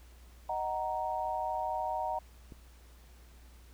sine chord, D# minor, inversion none, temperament just, 622.3 / 746.7 / 933.4 Hz, D#5 / F#5 / A#5, 0 / +16 / +2 cents, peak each -38 / -35 / -35 dBFS, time 0.49-2.19 s, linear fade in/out 5 ms
click, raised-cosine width 3 ms, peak -35 dBFS, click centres 2.522 s
effects added 60 Hz sine -53 dBFS peak until 3.73 s + pink hiss -62 dBFS RMS until 3.73 s

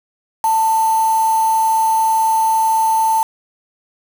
sine tone with quantisation, 889 Hz, A5, 18 cents sharp, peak -12 dBFS, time 0.44-3.23 s, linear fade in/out 2 ms, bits 4, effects none

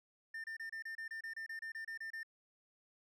triangle tone bursts, 1800 Hz, A6, 39 cents sharp, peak -40 dBFS, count 15, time 0.34-2.232 s, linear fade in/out 5 ms, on 100 ms, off 28 ms, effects none

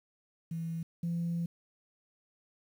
sine tone pair in turn, 164.81 / 169.74 Hz, E3 / F3, 0 / -49 cents, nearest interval minor second, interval 51 cents, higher second, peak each -33 / -29 dBFS, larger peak second, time 0.51-0.83 / 1.03-1.46 s, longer second, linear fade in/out 5 ms, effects tanh soft clip ceiling -27 dBFS + 10-bit

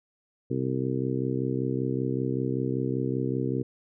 harmonic tone, 65.2 Hz, C2, 5 cents flat, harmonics 2 / 3 / 4 / 5 / 6 / 7, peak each -30 / -36 / -31 / -33 / -33 / -35 dBFS, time 0.5-3.63 s, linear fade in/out 10 ms, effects none

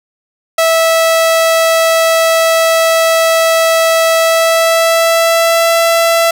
sawtooth tone with pitch glide, 654 to 667.4 Hz, E5 to E5, -14 to +21 cents, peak -4 dBFS, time 0.58-6.31 s, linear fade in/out 5 ms, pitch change +35 cents, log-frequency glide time 4.16-5.75 s, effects none

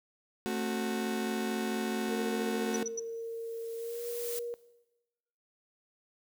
35% pulse chord, F# diminished, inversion first, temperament just, 222 / 266.4 / 370 Hz, A3 / C4 / F#4, +16 / +31 / 0 cents, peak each -33 / -38 / -33 dBFS, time 0.46-2.83 s, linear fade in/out 0 ms
sine tone with pitch glide, 458.3 to 475 Hz, A#4 to A#4, -29 to +33 cents, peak -35 dBFS, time 2.09-4.54 s, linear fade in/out 0 ms, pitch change +62 cents, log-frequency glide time 3.76-4.06 s
sine tone bursts, 5920 Hz, F#8, in tune, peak -33 dBFS, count 3, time 2.74-2.996 s, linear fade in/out 2 ms, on 22 ms, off 95 ms
blue noise with exponential growth, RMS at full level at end -37 dBFS, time 2.78-4.39 s, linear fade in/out 0 ms, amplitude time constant 350 ms
effects noise-tail reverb RT60 1.0 s tail -19 dB re dry

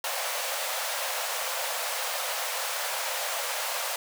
pink high-pass noise, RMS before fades -31 dBFS, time 0.04-3.96 s, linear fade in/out 2 ms, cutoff 500 Hz, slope 96 dB/octave, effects none

